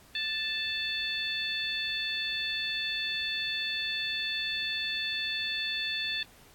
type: harmonic tone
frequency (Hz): 880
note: A5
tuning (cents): 0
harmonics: 2 / 3 / 4 / 5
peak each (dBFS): -36 / -36 / -33 / -38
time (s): 0.15-6.23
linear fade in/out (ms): 2
effects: pink hiss -57 dBFS RMS until 6.54 s + AAC 64 kbps